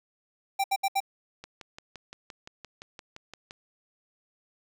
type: tone bursts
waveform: square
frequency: 784 Hz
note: G5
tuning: in tune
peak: -24 dBFS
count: 4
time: 0.59-1.004 s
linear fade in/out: 10 ms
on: 51 ms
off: 70 ms
type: click train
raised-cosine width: 0.2 ms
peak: -25 dBFS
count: 13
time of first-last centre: 1.44-3.509 s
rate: 5.8 Hz
effects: none